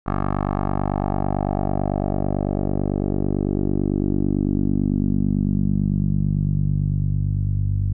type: tone with low-pass filter sweep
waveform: 10% pulse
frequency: 49 Hz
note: G1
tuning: in tune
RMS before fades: -21 dBFS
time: 0.06-7.93 s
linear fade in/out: 10 ms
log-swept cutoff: 1200 to 100 Hz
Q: 2.4
effects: none